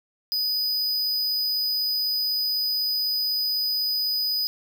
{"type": "tone", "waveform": "square", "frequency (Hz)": 4978, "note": "D#8", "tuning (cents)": 0, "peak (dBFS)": -23, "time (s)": [0.32, 4.47], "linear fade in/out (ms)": 0, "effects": []}